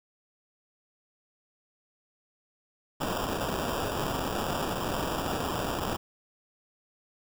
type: noise with sample-and-hold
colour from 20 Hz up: white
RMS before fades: -31 dBFS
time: 3-5.97 s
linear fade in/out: 10 ms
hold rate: 2100 Hz
effects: none